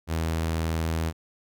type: tone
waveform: sawtooth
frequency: 81.2 Hz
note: E2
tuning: 26 cents flat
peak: -21 dBFS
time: 0.07-1.13 s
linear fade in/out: 50 ms
effects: none